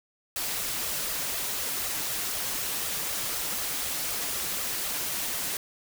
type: noise with flanger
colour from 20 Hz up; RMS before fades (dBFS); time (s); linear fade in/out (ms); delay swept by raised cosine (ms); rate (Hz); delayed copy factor
white; -31; 0.36-5.57; 2; 1.5 to 7.1; 4; +0.65
effects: none